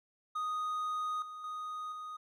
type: tone with level steps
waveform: triangle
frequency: 1243 Hz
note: D#6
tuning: 2 cents flat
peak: -31 / -41 / -36 / -39 dBFS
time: 0.35-2.17 s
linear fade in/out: 10 ms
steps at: 1.22 / 1.44 / 1.92 s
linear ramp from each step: 2 ms
effects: none